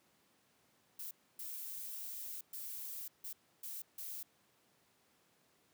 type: noise bursts at uneven times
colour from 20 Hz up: violet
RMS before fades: -45 dBFS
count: 6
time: 0.99-1.11 / 1.39-2.41 / 2.53-3.08 / 3.24-3.33 / 3.63-3.82 / 3.98-4.23 s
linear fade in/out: 5 ms
effects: pink hiss -72 dBFS RMS until 5.73 s + high-pass 150 Hz 12 dB/octave